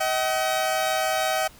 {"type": "tone pair together", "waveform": "sawtooth", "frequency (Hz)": [633.8, 760], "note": ["D#5", "F#5"], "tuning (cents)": [32, 46], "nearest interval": "minor third", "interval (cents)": 314, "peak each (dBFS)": -21, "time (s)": [0, 1.48], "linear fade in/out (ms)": 10, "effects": ["pink hiss -50 dBFS RMS until 1.59 s"]}